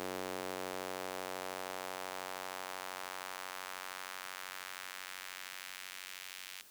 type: tone with high-pass filter sweep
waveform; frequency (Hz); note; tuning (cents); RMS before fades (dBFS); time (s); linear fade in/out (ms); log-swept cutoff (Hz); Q
square; 46.45; F#1; +7; -44; 0-6.62; 0; 390 to 2500; 1.1
effects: white hiss -59 dBFS RMS until 6.7 s